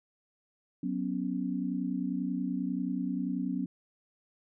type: chord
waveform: sine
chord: F# suspended fourth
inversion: none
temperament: equal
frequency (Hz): 185 / 246.9 / 277.2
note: F#3 / B3 / C#4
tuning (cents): 0 / 0 / 0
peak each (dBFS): -34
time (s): 0.83-3.66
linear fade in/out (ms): 5
effects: none